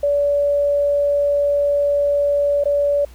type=tone with dropouts; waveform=sine; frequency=574 Hz; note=D5; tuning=40 cents flat; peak=-14 dBFS; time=0.03-3.05 s; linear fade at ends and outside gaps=5 ms; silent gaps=2.639-2.655 s; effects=added 60 Hz sine -40 dBFS peak until 3.14 s + pink hiss -50 dBFS RMS until 3.14 s